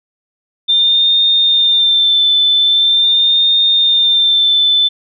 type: tone with vibrato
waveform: sine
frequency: 3586 Hz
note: A7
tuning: 32 cents sharp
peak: -8 dBFS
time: 0.68-4.89 s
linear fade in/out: 20 ms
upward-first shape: sine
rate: 0.43 Hz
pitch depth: 32 cents each way
effects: none